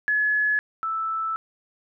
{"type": "tone pair in turn", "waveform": "sine", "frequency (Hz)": [1702, 1318], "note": ["G#6", "E6"], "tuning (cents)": [42, -1], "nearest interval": "major third", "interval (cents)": 443, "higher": "first", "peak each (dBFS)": [-19, -24], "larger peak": "first", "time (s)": [[0.08, 0.59], [0.83, 1.36]], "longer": "second", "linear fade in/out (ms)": 0, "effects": []}